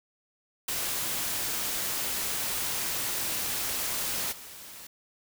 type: noise with level steps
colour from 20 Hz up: white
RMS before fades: -31 / -45 dBFS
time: 0.68-4.87 s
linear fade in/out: 5 ms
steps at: 4.31 s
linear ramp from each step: 20 ms
effects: none